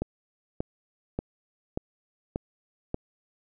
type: click train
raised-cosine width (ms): 2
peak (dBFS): -15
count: 6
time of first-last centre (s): 0.02-2.944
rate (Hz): 1.71
effects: none